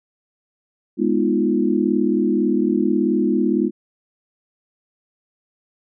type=chord; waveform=sine; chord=F half-diminished seventh; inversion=first; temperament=equal; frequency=207.7 / 246.9 / 311.1 / 349.2 Hz; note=Ab3 / Cb4 / Eb4 / F4; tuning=0 / 0 / 0 / 0 cents; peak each=-21 dBFS; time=0.97-3.71 s; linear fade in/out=50 ms; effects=none